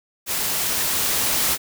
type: noise with level ramp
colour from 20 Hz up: white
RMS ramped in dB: -24 to -20 dBFS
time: 0.26-1.58 s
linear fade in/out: 50 ms
effects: none